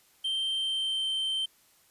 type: tone with pitch glide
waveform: triangle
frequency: 3137 to 3115 Hz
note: G7 to G7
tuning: +1 to -12 cents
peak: -26 dBFS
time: 0.24-1.46 s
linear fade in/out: 10 ms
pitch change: -13 cents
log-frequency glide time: 0.53-1.07 s
effects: white hiss -63 dBFS RMS until 1.9 s + resampled to 32000 Hz